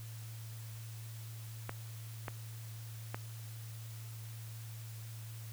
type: clicks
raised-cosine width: 0.5 ms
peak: -23 dBFS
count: 3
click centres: 1.694 / 2.282 / 3.145 s
effects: added 112 Hz sine -44 dBFS peak until 5.52 s + white hiss -55 dBFS RMS until 5.52 s